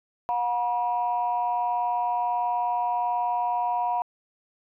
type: tone pair together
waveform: sine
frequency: 721 / 962.4 Hz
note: F#5 / B5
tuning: -45 / -45 cents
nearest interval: perfect fourth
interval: 500 cents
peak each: -25 dBFS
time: 0.29-4.02 s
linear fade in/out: 0 ms
effects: tanh soft clip ceiling -16 dBFS